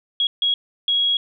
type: tone bursts at uneven times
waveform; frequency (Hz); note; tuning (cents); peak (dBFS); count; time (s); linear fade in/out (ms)
sine; 3314; G#7; -4; -16; 3; 0.2-0.27 / 0.42-0.54 / 0.88-1.17; 2
effects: none